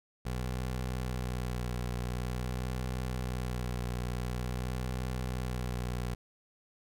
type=tone with vibrato; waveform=20% pulse; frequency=62 Hz; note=B1; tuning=7 cents sharp; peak=-28 dBFS; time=0.25-6.15 s; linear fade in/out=10 ms; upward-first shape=sine; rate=0.47 Hz; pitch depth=29 cents each way; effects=none